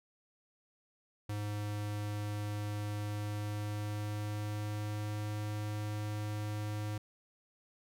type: tone with pitch glide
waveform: square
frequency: 104.2 to 105.41 Hz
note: G#2 to G#2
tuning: +6 to +26 cents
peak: -36 dBFS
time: 1.29-6.98 s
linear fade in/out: 5 ms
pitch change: +20 cents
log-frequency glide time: 2.99-5.3 s
effects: none